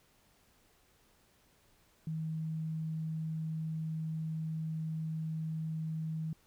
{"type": "tone", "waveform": "sine", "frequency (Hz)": 159, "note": "D#3", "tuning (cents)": 38, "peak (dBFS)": -34, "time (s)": [2.07, 6.33], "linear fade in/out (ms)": 2, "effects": ["pink hiss -68 dBFS RMS until 6.46 s"]}